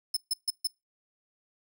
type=tone bursts; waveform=sawtooth; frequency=5230 Hz; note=E8; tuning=15 cents flat; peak=-23 dBFS; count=4; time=0.14-0.672 s; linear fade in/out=5 ms; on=28 ms; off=140 ms; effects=noise-tail reverb RT60 0.2 s tail -23 dB re dry